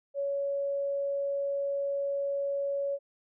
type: tone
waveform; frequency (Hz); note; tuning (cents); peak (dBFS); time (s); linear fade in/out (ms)
sine; 560; C#5; +18; -28; 0.14-2.99; 50
effects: none